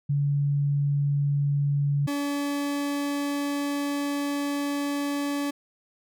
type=tone pair in turn; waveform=sine / 40% pulse; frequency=142.8 / 285.6 Hz; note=D3 / D4; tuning=-48 / -48 cents; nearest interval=octave; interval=1200 cents; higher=second; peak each=-21 / -25 dBFS; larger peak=first; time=0.09-2.07 / 2.07-5.51 s; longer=second; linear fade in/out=10 ms; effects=none